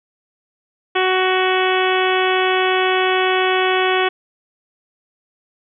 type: harmonic tone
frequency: 372.6 Hz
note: F#4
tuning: 12 cents sharp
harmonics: 1 / 2 / 3 / 4 / 5 / 6 / 7 / 8 / 9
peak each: -18 / -21 / -23 / -24 / -25 / -26 / -26 / -27 / -28 dBFS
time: 0.95-4.09 s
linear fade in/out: 10 ms
effects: none